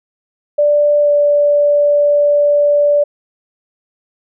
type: tone with pitch glide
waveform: sine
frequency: 587.3 to 582.6 Hz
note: D5 to D5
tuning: 0 to -14 cents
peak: -8 dBFS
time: 0.58-3.04 s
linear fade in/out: 10 ms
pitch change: -14 cents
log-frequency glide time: 1.01-1.1 s
effects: none